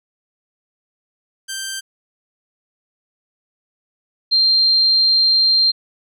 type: tone pair in turn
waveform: 10% pulse / sine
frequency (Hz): 1568 / 4174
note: G6 / C8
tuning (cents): 0 / -5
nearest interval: octave + perfect fourth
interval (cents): 1695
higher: second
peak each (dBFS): -16 / -11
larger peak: second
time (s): 1.48-1.81 / 4.31-5.72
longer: second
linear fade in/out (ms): 20
effects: none